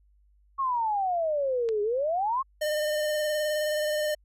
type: exponential two-way sweep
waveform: sine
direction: down then up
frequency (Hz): 1108.7 to 406.5 to 1108.7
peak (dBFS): -24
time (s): 0.58-2.43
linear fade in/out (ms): 20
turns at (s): 1.82
type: click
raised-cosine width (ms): 0.2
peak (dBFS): -24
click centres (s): 1.689
type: tone with vibrato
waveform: square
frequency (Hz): 606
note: D#5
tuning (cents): -46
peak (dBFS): -26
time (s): 2.61-4.15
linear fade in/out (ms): 10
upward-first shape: sine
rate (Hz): 19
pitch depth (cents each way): 21
effects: added 50 Hz sine -59 dBFS peak until 4.24 s